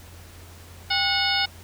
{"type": "harmonic tone with a mistuned harmonic", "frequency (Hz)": 731, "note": "F#5", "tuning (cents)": -21, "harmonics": [1, 2, 3, 4, 5, 6, 7], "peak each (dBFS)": [-28, -28, -28, -28, -28, -28, -28], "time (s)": [0.9, 1.46], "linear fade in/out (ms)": 10, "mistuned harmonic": 1, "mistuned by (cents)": 140, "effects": ["added 86 Hz sine -44 dBFS peak until 1.63 s", "pink hiss -48 dBFS RMS until 1.63 s"]}